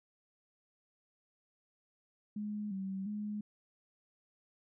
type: tone with pitch steps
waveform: sine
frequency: 209.3 / 192.3 / 209.2 Hz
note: G#3 / G3 / G#3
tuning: +14 / -33 / +13 cents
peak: -36 dBFS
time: 2.36-3.41 s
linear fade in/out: 5 ms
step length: 350 ms
effects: none